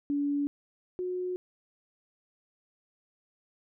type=tone pair in turn; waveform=sine; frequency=286.4 / 363.7 Hz; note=D4 / F#4; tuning=-43 / -30 cents; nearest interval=major third; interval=413 cents; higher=second; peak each=-26 / -30 dBFS; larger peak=first; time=0.1-0.47 / 0.99-1.36 s; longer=neither; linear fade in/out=0 ms; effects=none